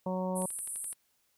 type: harmonic tone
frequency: 185 Hz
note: F#3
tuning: in tune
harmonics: 1 / 2 / 3 / 4 / 5 / 6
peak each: -33 / -42 / -35 / -45 / -39 / -49 dBFS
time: 0.06-0.46 s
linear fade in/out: 5 ms
type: band-pass noise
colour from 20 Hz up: pink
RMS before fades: -39 dBFS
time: 0.35-0.94 s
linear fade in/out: 20 ms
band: 8600 to 11000 Hz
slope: 96 dB/octave
type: click train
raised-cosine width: 0.2 ms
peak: -34 dBFS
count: 7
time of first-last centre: 0.42-0.928 s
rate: 11.8 Hz
effects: white hiss -73 dBFS RMS until 1.37 s